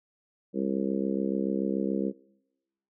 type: harmonic tone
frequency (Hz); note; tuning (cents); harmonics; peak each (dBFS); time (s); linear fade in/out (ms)
67; C2; +42; 3 / 4 / 5 / 6 / 7 / 8; -30 / -33 / -32 / -36 / -34 / -39; 0.53-2.13; 50
effects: noise-tail reverb RT60 1.0 s tail -25 dB re dry